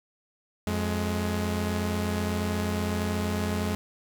sawtooth tone pair together, 88.34 / 210.1 Hz, F2 / G#3, +20 / +20 cents, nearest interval octave + minor third, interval 1500 cents, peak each -25 dBFS, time 0.67-3.75 s, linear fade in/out 0 ms, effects 9-bit

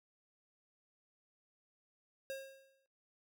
square tone with exponential decay, 539 Hz, C#5, 49 cents flat, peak -39 dBFS, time 2.3-2.86 s, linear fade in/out 0 ms, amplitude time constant 120 ms, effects noise-tail reverb RT60 0.3 s tail -23 dB re dry

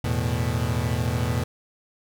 35% pulse chord, E suspended fourth, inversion none, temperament equal, 82.41 / 110 / 123.47 Hz, E2 / A2 / B2, 0 / 0 / 0 cents, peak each -26 / -26 / -24 dBFS, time 0.04-1.44 s, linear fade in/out 5 ms, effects none

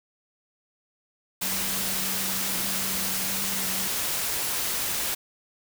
sine tone in noise, 191 Hz, G3, 45 cents flat, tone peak -38 dBFS, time 1.42-3.88 s, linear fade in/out 10 ms, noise white, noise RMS -28 dBFS, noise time 1.41-5.15 s, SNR -13 dB, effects none

